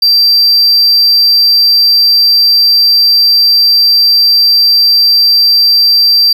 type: tone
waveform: triangle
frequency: 4700 Hz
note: D8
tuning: 1 cent sharp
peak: -3 dBFS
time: 0.02-6.33 s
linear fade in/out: 5 ms
effects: none